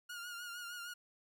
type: tone with vibrato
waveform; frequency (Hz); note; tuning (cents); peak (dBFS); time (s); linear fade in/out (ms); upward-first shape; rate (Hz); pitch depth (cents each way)
sawtooth; 1422; F6; +31; -40; 0.09-0.94; 10; triangle; 6.5; 53
effects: none